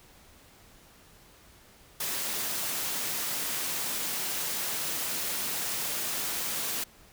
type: high-pass noise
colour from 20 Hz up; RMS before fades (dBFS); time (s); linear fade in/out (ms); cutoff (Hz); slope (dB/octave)
white; -32; 2-6.84; 5; 120; 48
effects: pink hiss -56 dBFS RMS until 7.12 s